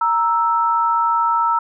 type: tone pair together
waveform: sine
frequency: 932.3 / 1318.5 Hz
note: A#5 / E6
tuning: 0 / 0 cents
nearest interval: tritone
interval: 600 cents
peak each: -17 dBFS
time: 0.01-1.59 s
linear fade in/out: 5 ms
effects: none